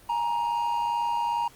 triangle tone pair together, 836 / 938.4 Hz, G#5 / A#5, +11 / +11 cents, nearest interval major second, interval 200 cents, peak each -30 / -23 dBFS, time 0.09-1.48 s, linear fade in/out 5 ms, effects pink hiss -53 dBFS RMS until 1.55 s + Opus 32 kbps

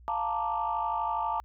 sine chord, Bb major seventh, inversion second, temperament equal, 698.5 / 880 / 932.3 / 1174.7 Hz, F5 / A5 / Bb5 / D6, 0 / 0 / 0 / 0 cents, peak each -35 / -30 / -33 / -33 dBFS, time 0.08-1.4 s, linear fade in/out 0 ms, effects tanh soft clip ceiling -19 dBFS + added 60 Hz sine -50 dBFS peak until 1.44 s

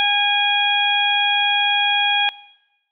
harmonic tone with a mistuned harmonic, 818 Hz, G#5, 26 cents flat, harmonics 1 / 2 / 3 / 4, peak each -21 / -24 / -20 / -18 dBFS, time 0-2.29 s, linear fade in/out 0 ms, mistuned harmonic 4, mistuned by +20 cents, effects noise-tail reverb RT60 1.0 s tail -21 dB re dry

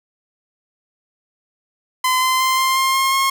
sawtooth tone with pitch steps, 1024 / 1032.9 / 1041.9 / 1051 / 1060.1 / 1069.3 / 1078.6 Hz, C6 / C6 / C6 / C6 / C6 / C6 / C#6, -38 / -23 / -8 / +7 / +22 / +37 / -48 cents, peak -11 dBFS, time 2.04-3.3 s, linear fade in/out 5 ms, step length 180 ms, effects none

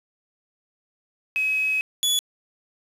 sine / sawtooth tone pair in turn, 2549 / 3417 Hz, D#7 / G#7, +41 / +49 cents, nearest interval perfect fourth, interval 508 cents, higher second, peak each -20 / -16 dBFS, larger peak second, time 1.36-1.81 / 2.03-2.19 s, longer first, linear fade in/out 0 ms, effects resampled to 32000 Hz + 7-bit

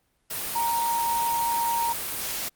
sine tone in noise, 932.3 Hz, A#5, in tune, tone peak -23 dBFS, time 0.55-1.93 s, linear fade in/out 10 ms, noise white, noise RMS -31 dBFS, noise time 0.3-2.49 s, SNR +5 dB, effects pink hiss -70 dBFS RMS until 2.55 s + Opus 32 kbps

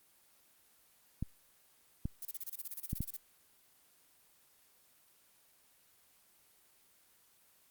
clicks, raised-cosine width 5 ms, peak -23 dBFS, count 4, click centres 1.226 / 2.055 / 2.931 / 3.006 s
violet noise bursts, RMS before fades -41 dBFS, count 16, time 2.22-3.168 s, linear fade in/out 5 ms, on 33 ms, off 28 ms
effects white hiss -67 dBFS RMS until 7.7 s + Opus 24 kbps

